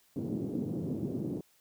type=band-pass noise; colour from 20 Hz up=white; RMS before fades=-35 dBFS; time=0.16-1.41 s; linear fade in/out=2 ms; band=120 to 340 Hz; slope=24 dB/octave; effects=white hiss -67 dBFS RMS until 1.6 s